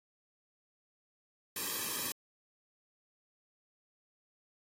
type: noise with comb filter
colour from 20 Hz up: white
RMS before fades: -37 dBFS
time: 1.56-2.12 s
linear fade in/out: 2 ms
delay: 1.4 ms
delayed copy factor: -1
effects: AAC 48 kbps